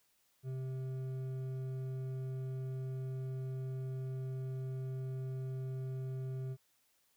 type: tone with hard clipping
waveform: triangle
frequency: 130.81 Hz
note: C3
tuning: in tune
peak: -39 dBFS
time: 0.43-6.57 s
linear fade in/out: 50 ms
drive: 11 dB
effects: white hiss -74 dBFS RMS until 7.16 s